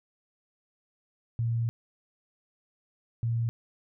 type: tone pair in turn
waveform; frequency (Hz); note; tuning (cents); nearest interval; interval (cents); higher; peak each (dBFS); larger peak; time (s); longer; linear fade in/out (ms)
sine; 116.1 / 116.1; A#2 / A#2; -7 / -7; unison; 0; neither; -25; neither; 1.39-1.69 / 3.23-3.49; first; 0
effects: none